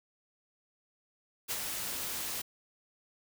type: noise with ADSR envelope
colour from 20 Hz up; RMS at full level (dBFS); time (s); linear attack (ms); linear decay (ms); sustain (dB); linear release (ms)
white; -33; 1.48-2.42; 31; 37; -4; 9
effects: none